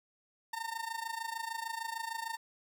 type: tone with amplitude modulation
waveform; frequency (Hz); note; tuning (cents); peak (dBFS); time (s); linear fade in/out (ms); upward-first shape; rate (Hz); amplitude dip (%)
30% pulse; 910; A#5; -42; -31; 0.53-2.37; 5; sine; 26.6; 80
effects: none